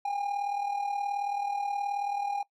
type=tone with amplitude modulation; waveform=triangle; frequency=809 Hz; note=G#5; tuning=46 cents flat; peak=-24 dBFS; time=0.05-2.43 s; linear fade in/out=5 ms; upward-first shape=sine; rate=38.7 Hz; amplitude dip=60%; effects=noise-tail reverb RT60 0.1 s tail -21 dB re dry